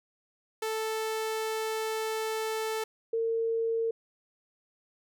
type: tone pair in turn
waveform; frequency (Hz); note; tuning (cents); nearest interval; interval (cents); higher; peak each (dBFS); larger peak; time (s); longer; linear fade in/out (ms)
sawtooth / sine; 440 / 455; A4 / A#4; 0 / -42; minor second; 58; second; -26; neither; 0.62-2.84 / 3.13-3.91; first; 5
effects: none